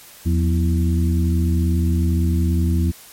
harmonic tone with a mistuned harmonic, 82.41 Hz, E2, in tune, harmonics 1 / 2 / 3 / 4, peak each -16 / -22 / -26 / -28 dBFS, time 0.25-2.92 s, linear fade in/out 20 ms, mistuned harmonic 2, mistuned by +120 cents, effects white hiss -43 dBFS RMS until 3.12 s + MP3 64 kbps

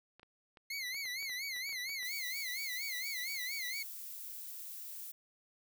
clicks, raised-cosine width 0.3 ms, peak -40 dBFS, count 12, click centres 0.196 / 0.231 / 0.572 / 0.945 / 1.055 / 1.226 / 1.297 / 1.564 / 1.693 / 1.727 / 1.894 / 2.029 s
25% pulse tone with vibrato, 2108 Hz, C7, 12 cents sharp, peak -34 dBFS, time 0.7-3.83 s, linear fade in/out 5 ms, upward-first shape sine, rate 4.3 Hz, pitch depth 130 cents each way
violet noise, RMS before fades -46 dBFS, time 2.04-5.12 s, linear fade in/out 10 ms
effects none

